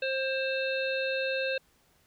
harmonic tone with a mistuned harmonic, 530 Hz, C5, 22 cents sharp, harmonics 1 / 3 / 5 / 7 / 8, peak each -30 / -35 / -34 / -40 / -42 dBFS, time 0.02-1.58 s, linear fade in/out 5 ms, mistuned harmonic 8, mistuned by -21 cents, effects pink hiss -66 dBFS RMS until 2.06 s

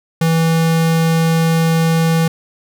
square tone, 163.7 Hz, E3, 12 cents flat, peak -12 dBFS, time 0.21-2.28 s, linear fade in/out 5 ms, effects none

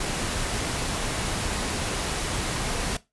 pink noise, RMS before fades -28 dBFS, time 0-2.97 s, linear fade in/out 5 ms, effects noise-tail reverb RT60 0.2 s tail -17 dB re dry + resampled to 24000 Hz

